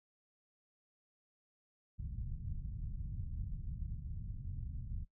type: low-pass noise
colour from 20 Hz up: pink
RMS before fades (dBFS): -42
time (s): 1.98-5.05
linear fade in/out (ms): 20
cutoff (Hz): 140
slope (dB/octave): 24
effects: noise-tail reverb RT60 0.1 s tail -17 dB re dry